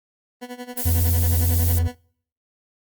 20% pulse tone with tremolo, 246.9 Hz, B3, in tune, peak -25 dBFS, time 0.41-1.95 s, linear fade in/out 20 ms, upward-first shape sine, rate 11 Hz, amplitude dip 85%
violet noise, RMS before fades -26 dBFS, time 0.77-1.79 s, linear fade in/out 5 ms
triangle tone, 85.4 Hz, F2, 38 cents flat, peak -15 dBFS, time 0.85-1.88 s, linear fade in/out 10 ms
effects noise-tail reverb RT60 0.6 s tail -26 dB re dry + Opus 32 kbps

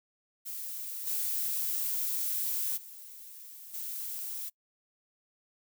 violet noise with level steps, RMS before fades -39 / -32 / -48 / -38 dBFS, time 0.45-4.5 s, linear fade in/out 20 ms, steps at 1.06 / 2.76 / 3.73 s, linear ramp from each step 20 ms, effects noise-tail reverb RT60 0.1 s tail -25 dB re dry

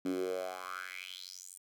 10% pulse tone with high-pass filter sweep, 92 Hz, F#2, 9 cents flat, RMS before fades -40 dBFS, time 0.05-1.58 s, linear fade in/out 5 ms, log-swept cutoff 250 to 9300 Hz, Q 5.4, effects none

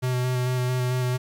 square tone with vibrato, 126.1 Hz, B2, 36 cents sharp, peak -23 dBFS, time 0.02-1.18 s, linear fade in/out 20 ms, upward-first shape square, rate 4.5 Hz, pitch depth 13 cents each way, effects 10-bit

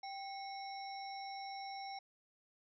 harmonic tone with a mistuned harmonic, 784 Hz, G5, in tune, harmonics 1 / 3 / 5 / 7, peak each -44 / -53 / -58 / -52 dBFS, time 0.03-1.99 s, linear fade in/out 5 ms, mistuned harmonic 3, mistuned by -130 cents, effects none

